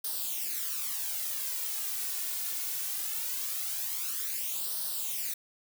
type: noise with flanger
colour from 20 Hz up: blue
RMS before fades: -34 dBFS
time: 0.04-5.34 s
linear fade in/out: 5 ms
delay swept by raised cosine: 0.21 to 2.81 ms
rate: 0.21 Hz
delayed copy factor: +0.7
effects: none